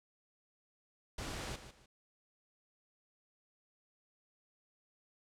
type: noise with echo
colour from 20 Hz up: pink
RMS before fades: -42 dBFS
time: 1.18-1.56 s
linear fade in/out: 5 ms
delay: 150 ms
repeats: 2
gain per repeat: -11 dB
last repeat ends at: 1.86 s
effects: low-pass 8000 Hz 12 dB/octave